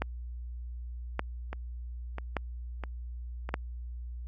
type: two click trains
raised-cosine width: 0.5 ms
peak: -14 / -22 dBFS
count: 4 / 4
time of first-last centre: 0.02-3.541 / 1.53-3.491 s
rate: 0.852 / 1.53 Hz
effects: added 60 Hz sine -37 dBFS peak until 4.27 s + AAC 48 kbps